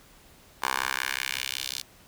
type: tone with high-pass filter sweep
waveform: 10% pulse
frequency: 65.41 Hz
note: C2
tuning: in tune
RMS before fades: -31 dBFS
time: 0.62-1.82 s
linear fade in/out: 10 ms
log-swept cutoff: 960 to 4200 Hz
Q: 1.6
effects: pink hiss -55 dBFS RMS until 2.07 s